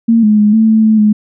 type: tone with pitch steps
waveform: sine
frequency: 229 / 212.1 / 209.3 / 221.5 / 219.8 / 218.2 / 211.5 Hz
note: A#3 / G#3 / G#3 / A3 / A3 / A3 / G#3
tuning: -31 / +37 / +14 / +12 / -2 / -14 / +32 cents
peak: -5 dBFS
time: 0.08-1.13 s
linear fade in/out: 10 ms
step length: 150 ms
effects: none